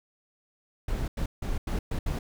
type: noise bursts at uneven times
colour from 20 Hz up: brown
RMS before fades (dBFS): -29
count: 6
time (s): 0.88-1.08 / 1.17-1.26 / 1.42-1.58 / 1.67-1.79 / 1.91-1.99 / 2.06-2.19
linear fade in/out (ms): 5
effects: none